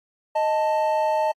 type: tone pair together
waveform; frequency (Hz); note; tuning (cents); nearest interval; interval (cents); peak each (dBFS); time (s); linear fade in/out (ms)
triangle; 622.3 / 882; D#5 / A5; 0 / +4; tritone; 604; -20; 0.35-1.32; 10
effects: AAC 48 kbps